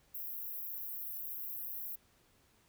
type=high-pass noise; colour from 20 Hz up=pink; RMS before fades=-42 dBFS; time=0.14-1.96 s; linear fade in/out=10 ms; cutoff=12000 Hz; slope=96 dB/octave; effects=pink hiss -69 dBFS RMS until 2.68 s